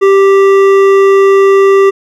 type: tone with hard clipping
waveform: sine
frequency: 391.7 Hz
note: G4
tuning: 1 cent flat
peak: -5 dBFS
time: 0.01-1.91 s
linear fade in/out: 20 ms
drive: 11 dB
effects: none